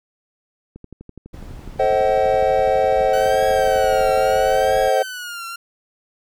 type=click train; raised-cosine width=3 ms; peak=-24 dBFS; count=42; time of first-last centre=0.76-4.177 s; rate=12 Hz
type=noise; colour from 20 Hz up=brown; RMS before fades=-35 dBFS; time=1.33-4.89 s; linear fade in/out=10 ms
type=chord; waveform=triangle; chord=A diminished seventh; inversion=none; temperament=just; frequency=440 / 528 / 633.6 / 760.3 Hz; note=A4 / C5 / Eb5 / Gb5; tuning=0 / +16 / +31 / +47 cents; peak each=-21 / -16 / -19 / -17 dBFS; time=1.79-5.03 s; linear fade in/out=10 ms
type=tone with vibrato; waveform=sawtooth; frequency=1495 Hz; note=F#6; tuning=17 cents sharp; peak=-25 dBFS; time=3.13-5.56 s; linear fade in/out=5 ms; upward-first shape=triangle; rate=0.75 Hz; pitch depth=170 cents each way
effects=none